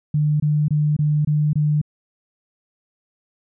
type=tone bursts; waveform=sine; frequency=150 Hz; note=D3; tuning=37 cents sharp; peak=-15 dBFS; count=6; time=0.14-1.815 s; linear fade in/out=5 ms; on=260 ms; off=23 ms; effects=none